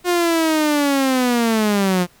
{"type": "linear sweep", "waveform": "sawtooth", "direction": "down", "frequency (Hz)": [358.5, 174.61], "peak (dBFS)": -11, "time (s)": [0.04, 2.07], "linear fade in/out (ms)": 50, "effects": ["pink hiss -52 dBFS RMS until 2.2 s"]}